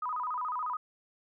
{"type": "tone with vibrato", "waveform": "sine", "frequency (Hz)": 1113, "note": "C#6", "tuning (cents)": 7, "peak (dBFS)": -31, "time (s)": [0.02, 0.77], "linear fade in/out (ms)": 5, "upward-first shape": "square", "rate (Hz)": 14, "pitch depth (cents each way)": 200, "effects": []}